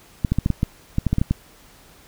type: clicks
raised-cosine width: 5 ms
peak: -6 dBFS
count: 12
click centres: 0.248 / 0.32 / 0.386 / 0.461 / 0.503 / 0.631 / 0.984 / 1.067 / 1.13 / 1.184 / 1.215 / 1.31 s
effects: pink hiss -50 dBFS RMS until 2.07 s